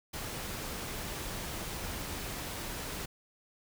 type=noise; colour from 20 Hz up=pink; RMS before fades=-39 dBFS; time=0.13-3.06 s; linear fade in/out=10 ms; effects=none